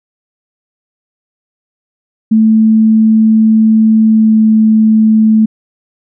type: tone with pitch glide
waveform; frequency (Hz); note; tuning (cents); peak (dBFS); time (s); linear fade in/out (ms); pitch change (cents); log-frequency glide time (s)
sine; 220 to 218.6; A3 to A3; 0 to -11; -4; 2.31-5.46; 10; -11; 4.05-4.4
effects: none